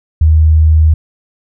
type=tone; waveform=sine; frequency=78.5 Hz; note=D#2; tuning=16 cents sharp; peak=-4 dBFS; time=0.21-0.94 s; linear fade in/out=5 ms; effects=none